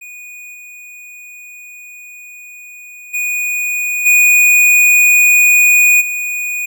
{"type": "tone with level steps", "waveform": "square", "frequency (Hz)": 2465, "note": "D#7", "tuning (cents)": -17, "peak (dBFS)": [-31, -33, -16, -7, -18], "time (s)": [0.01, 6.66], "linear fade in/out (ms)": 10, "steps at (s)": [0.53, 3.13, 4.05, 6], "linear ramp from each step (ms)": 20, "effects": []}